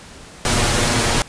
pink noise with comb filter, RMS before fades -17 dBFS, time 0.45-1.22 s, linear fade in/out 0 ms, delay 8.4 ms, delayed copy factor +0.55, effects pink hiss -40 dBFS RMS until 1.28 s + resampled to 22050 Hz

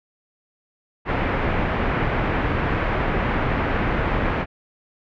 pink low-pass noise, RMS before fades -22 dBFS, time 1.05-4.46 s, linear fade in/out 50 ms, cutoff 2300 Hz, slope 24 dB/octave, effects none

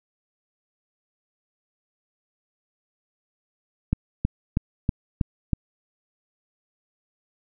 click train, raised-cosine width 5 ms, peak -8 dBFS, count 6, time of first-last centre 3.93-5.533 s, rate 3.12 Hz, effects none

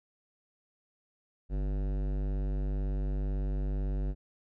sine tone with hard clipping, 49 Hz, G1, in tune, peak -31 dBFS, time 1.49-4.15 s, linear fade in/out 50 ms, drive 17 dB, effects none

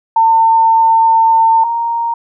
sine tone pair in turn, 902 / 930.6 Hz, A5 / A#5, +43 / -3 cents, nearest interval minor second, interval 54 cents, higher second, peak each -6 / -13 dBFS, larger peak first, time 0.16-1.64 / 1.64-2.14 s, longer first, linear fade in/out 5 ms, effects none

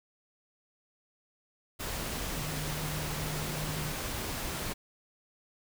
sine tone in noise, 152.1 Hz, D#3, 39 cents flat, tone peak -37 dBFS, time 2.36-3.93 s, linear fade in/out 20 ms, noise pink, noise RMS -36 dBFS, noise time 1.79-4.74 s, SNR -4 dB, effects none

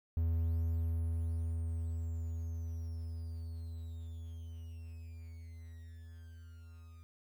triangle tone with level ramp, 82.41 Hz, E2, in tune, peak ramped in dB -27 to -49 dBFS, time 0.17-7.03 s, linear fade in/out 0 ms, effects 11-bit

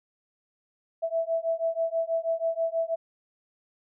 sine beating tone pair, 656 / 662.2 Hz, E5 / E5, -9 / +8 cents, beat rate 6.2 Hz, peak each -28 dBFS, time 1.02-2.96 s, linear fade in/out 20 ms, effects none

